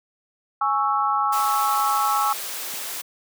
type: chord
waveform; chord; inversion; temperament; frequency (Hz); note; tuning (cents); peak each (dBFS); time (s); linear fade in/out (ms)
sine; C# minor; second; equal; 830.6 / 1108.7 / 1318.5; G#5 / C#6 / E6; 0 / 0 / 0; -23; 0.61-2.33; 5
type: noise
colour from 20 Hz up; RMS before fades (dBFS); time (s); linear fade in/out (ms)
white; -31; 1.32-3.02; 10
type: click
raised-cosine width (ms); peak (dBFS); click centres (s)
5; -20; 2.739
effects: high-pass 400 Hz 12 dB/octave